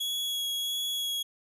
40% pulse tone with vibrato, 3342 Hz, G#7, 10 cents sharp, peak -28 dBFS, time 0-1.23 s, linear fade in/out 10 ms, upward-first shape sine, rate 1.5 Hz, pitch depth 11 cents each way, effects none

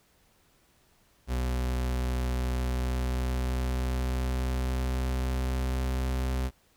40% pulse tone with pitch glide, 62.6 to 64.14 Hz, B1 to C2, +24 to -34 cents, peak -26 dBFS, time 1.27-6.51 s, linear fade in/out 50 ms, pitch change +42 cents, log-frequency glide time 2.34-5.84 s, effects pink hiss -65 dBFS RMS until 6.76 s

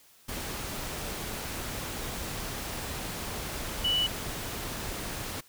sine tone in noise, 2960 Hz, F#7, in tune, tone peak -24 dBFS, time 3.84-4.07 s, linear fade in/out 10 ms, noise pink, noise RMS -36 dBFS, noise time 0.28-5.41 s, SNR +9 dB, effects white hiss -59 dBFS RMS until 5.48 s

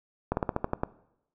slowing click train, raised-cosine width 1 ms, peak -12 dBFS, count 8, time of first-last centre 0.32-0.835 s, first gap 51 ms, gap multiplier 1.12, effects noise-tail reverb RT60 0.8 s tail -19 dB re dry

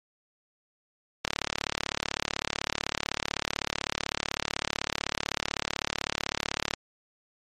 click train, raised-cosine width 0.2 ms, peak -8 dBFS, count 198, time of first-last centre 1.25-6.737 s, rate 35.9 Hz, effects MP3 64 kbps

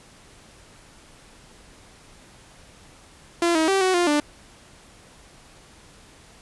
sawtooth tone with pitch steps, 342 / 318.5 / 387.9 / 373.1 / 350.6 / 295.4 Hz, F4 / D#4 / G4 / F#4 / F4 / D4, -36 / +41 / -18 / +14 / +7 / +10 cents, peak -14 dBFS, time 3.42-4.2 s, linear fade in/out 2 ms, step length 130 ms, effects pink hiss -50 dBFS RMS until 6.41 s + resampled to 24000 Hz

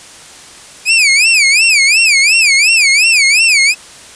sawtooth tone with vibrato, 2421 Hz, D#7, 48 cents flat, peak -3 dBFS, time 0.85-3.75 s, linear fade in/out 50 ms, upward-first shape sine, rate 2.8 Hz, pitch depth 210 cents each way, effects white hiss -35 dBFS RMS until 4.15 s + resampled to 22050 Hz

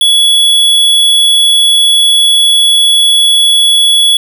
square tone, 3383 Hz, G#7, 31 cents sharp, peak -5 dBFS, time 0.01-4.17 s, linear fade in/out 2 ms, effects none

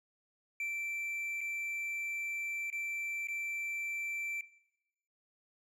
triangle tone with dropouts, 2340 Hz, D7, 7 cents flat, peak -33 dBFS, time 0.6-4.41 s, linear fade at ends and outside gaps 2 ms, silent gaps 1.408-1.412 / 2.702-2.726 / 3.272-3.284 s, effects noise-tail reverb RT60 0.8 s tail -17 dB re dry

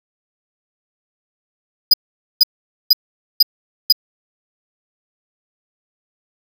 square tone bursts, 4953 Hz, D#8, 9 cents flat, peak -6 dBFS, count 5, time 1.91-3.925 s, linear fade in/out 5 ms, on 27 ms, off 470 ms, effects 7-bit

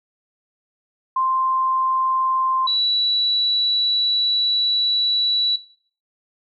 sine tone pair in turn, 1046.5 / 3935 Hz, C6 / B7, 0 / -7 cents, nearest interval octave + major seventh, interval 2293 cents, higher second, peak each -17 dBFS, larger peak neither, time 1.16-2.67 / 2.67-5.56 s, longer second, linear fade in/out 5 ms, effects noise-tail reverb RT60 0.5 s tail -17 dB re dry

